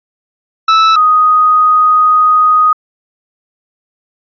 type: tone pair in turn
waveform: 45% pulse / sine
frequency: 1311 / 1246.7 Hz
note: E6 / D#6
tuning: -10 / +3 cents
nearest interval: minor second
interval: 87 cents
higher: first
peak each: -5 dBFS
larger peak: neither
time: 0.68-0.96 / 0.96-2.73 s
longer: second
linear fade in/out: 5 ms
effects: resampled to 11025 Hz